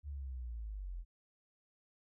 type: linear sweep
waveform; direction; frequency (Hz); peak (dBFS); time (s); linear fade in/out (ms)
sine; down; 74 to 40.62; -40; 0.03-1.05; 50
effects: none